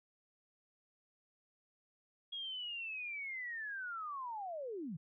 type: linear sweep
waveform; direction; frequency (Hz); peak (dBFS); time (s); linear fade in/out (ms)
sine; down; 3311 to 139.3; -40; 2.32-4.97; 10
effects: none